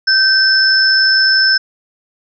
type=tone pair together; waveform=sine; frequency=1552 / 5263 Hz; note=G6 / E8; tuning=-18 / -4 cents; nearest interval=octave + major sixth; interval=2114 cents; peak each=-11 dBFS; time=0.07-1.58 s; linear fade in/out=10 ms; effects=none